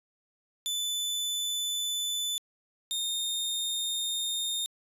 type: tone pair in turn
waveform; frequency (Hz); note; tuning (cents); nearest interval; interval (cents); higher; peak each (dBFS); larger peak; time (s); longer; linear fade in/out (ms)
sawtooth; 3503 / 3664; A7 / A#7; -8 / -31; minor second; 77; second; -26; neither; 0.66-2.38 / 2.91-4.66; second; 0
effects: resampled to 32000 Hz